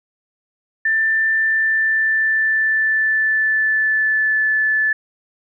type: tone with pitch glide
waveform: sine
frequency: 1778 to 1740.4 Hz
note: A6 to A6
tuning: +18 to -19 cents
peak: -14 dBFS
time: 0.85-4.93 s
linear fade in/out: 5 ms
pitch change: -37 cents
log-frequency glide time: 1.32-4.47 s
effects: none